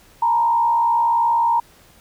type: tone with frequency modulation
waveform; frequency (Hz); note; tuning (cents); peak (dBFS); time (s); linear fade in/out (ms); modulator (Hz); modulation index
sine; 932.3; A#5; 0; -14; 0.22-1.6; 5; 61.3; 0.59
effects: pink hiss -51 dBFS RMS until 2 s